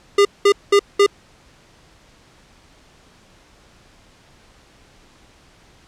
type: tone bursts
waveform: square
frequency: 403.6 Hz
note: G#4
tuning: 49 cents flat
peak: -10 dBFS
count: 4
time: 0.18-1.064 s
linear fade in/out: 5 ms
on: 71 ms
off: 200 ms
effects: pink hiss -51 dBFS RMS until 5.87 s + low-pass 7000 Hz 12 dB/octave